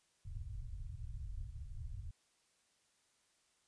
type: low-pass noise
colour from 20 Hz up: pink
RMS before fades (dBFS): -45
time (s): 0.25-2.11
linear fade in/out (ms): 5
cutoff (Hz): 120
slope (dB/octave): 48
effects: white hiss -75 dBFS RMS until 3.67 s + resampled to 22050 Hz